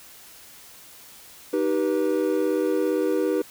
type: chord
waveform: triangle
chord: Eb augmented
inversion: none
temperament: just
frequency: 311.1 / 388.9 / 486.1 Hz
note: Eb4 / G4 / B4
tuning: 0 / -14 / -28 cents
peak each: -23 dBFS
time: 1.53-3.42 s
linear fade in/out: 5 ms
effects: white hiss -47 dBFS RMS until 3.5 s